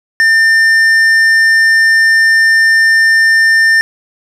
sine tone with tanh clipping, 1800 Hz, A6, 39 cents sharp, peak -7 dBFS, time 0.2-3.81 s, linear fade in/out 0 ms, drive 9 dB, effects none

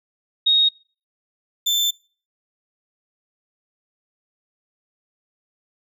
sine / 35% pulse tone pair in turn, 3745 / 3544 Hz, A#7 / A7, +7 / +12 cents, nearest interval minor second, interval 95 cents, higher first, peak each -13 / -15 dBFS, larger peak first, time 0.46-0.69 / 1.66-1.91 s, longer second, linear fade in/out 10 ms, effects noise-tail reverb RT60 0.4 s tail -25 dB re dry

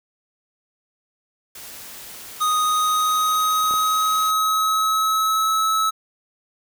white noise, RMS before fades -38 dBFS, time 1.55-4.31 s, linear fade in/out 5 ms
square tone with pitch glide, 1244.5 to 1300.3 Hz, D#6 to E6, 0 to -24 cents, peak -18 dBFS, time 2.4-5.91 s, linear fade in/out 20 ms, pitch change +76 cents, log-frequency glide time 2.6-5.7 s
clicks, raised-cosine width 1 ms, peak -21 dBFS, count 2, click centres 3.71 / 3.739 s
effects none

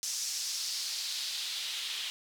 white noise with band-pass filter sweep, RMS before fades -36 dBFS, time 0.03-2.1 s, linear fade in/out 0 ms, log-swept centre 6000 to 3200 Hz, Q 2.4, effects none

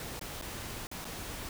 pink noise with dropouts, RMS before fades -41 dBFS, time 0-1.49 s, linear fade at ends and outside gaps 1 ms, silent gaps 0.194-0.212 / 0.414-0.422 / 0.87-0.914 / 1.045-1.052 s, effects none

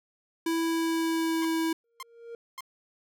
square tone with pitch glide, 329.6 to 325.6 Hz, E4 to E4, 0 to -21 cents, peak -26 dBFS, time 0.46-1.73 s, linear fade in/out 5 ms, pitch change -21 cents, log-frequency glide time 0.63-1.51 s
sawtooth tone bursts, 1055 Hz, C6, 14 cents sharp, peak -33 dBFS, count 3, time 1.42-2.607 s, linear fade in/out 2 ms, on 29 ms, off 550 ms
triangle tone with exponential growth, 466.2 Hz, A#4, in tune, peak -34 dBFS, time 1.84-2.35 s, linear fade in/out 2 ms, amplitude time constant 110 ms
effects none

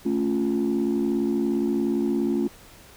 sine chord, A augmented, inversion none, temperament equal, 220 / 277.2 / 349.2 Hz, A3 / C#4 / E#4, 0 / 0 / 0 cents, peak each -24 dBFS, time 0.05-2.48 s, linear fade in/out 10 ms, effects tanh soft clip ceiling -16 dBFS + pink hiss -49 dBFS RMS until 2.96 s

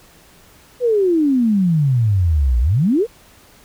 sine exponential two-way sweep, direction down then up, 508 to 56.9 to 508 Hz, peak -12 dBFS, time 0.8-3.07 s, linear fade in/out 50 ms, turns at 2.6 s, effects pink hiss -48 dBFS RMS until 3.64 s

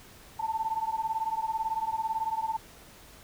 sine beating tone pair, 880 / 898 Hz, A5 / A5, 0 / +35 cents, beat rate 18 Hz, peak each -31 dBFS, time 0.39-2.57 s, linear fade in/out 10 ms, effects pink hiss -52 dBFS RMS until 3.23 s

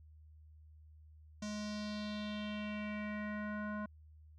square tone with low-pass filter sweep, 210 Hz, G#3, 19 cents sharp, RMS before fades -41 dBFS, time 1.42-3.86 s, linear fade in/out 5 ms, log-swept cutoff 6200 to 1300 Hz, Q 3.3, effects added 77 Hz sine -56 dBFS peak until 4.38 s

